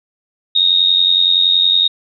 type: tone with amplitude modulation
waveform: sine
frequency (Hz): 3729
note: A#7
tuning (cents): 0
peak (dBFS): -6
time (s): 0.55-1.88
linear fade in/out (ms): 10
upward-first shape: sine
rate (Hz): 90.7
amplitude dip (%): 75
effects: none